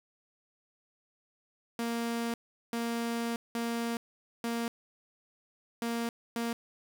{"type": "tone bursts at uneven times", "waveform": "sawtooth", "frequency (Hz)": 233.1, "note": "A#3", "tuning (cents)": 0, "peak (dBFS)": -27, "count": 6, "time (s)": [[1.79, 2.34], [2.73, 3.36], [3.55, 3.97], [4.44, 4.68], [5.82, 6.09], [6.36, 6.53]], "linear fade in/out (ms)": 2, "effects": ["9-bit"]}